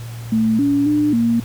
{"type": "tone with pitch steps", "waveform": "sine", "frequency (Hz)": [221.7, 283.4, 297.7, 232.4], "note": ["A3", "C#4", "D4", "A#3"], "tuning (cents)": [13, 38, 24, -5], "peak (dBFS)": -13, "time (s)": [0.32, 1.4], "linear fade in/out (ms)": 5, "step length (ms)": 270, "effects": ["added 116 Hz sine -28 dBFS peak until 1.44 s", "pink hiss -40 dBFS RMS until 1.44 s"]}